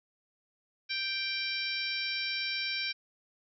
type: harmonic tone with a mistuned harmonic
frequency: 784 Hz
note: G5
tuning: in tune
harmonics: 2 / 3 / 4 / 5 / 6 / 7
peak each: -41 / -35 / -41 / -38 / -40 / -39 dBFS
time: 0.89-2.93 s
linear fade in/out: 20 ms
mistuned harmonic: 7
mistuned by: -15 cents
effects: none